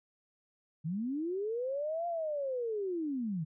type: linear two-way sweep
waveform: sine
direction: up then down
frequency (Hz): 146.83 to 698.5 to 146.83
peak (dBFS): -32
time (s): 0.84-3.45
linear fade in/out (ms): 20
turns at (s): 2.07
effects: none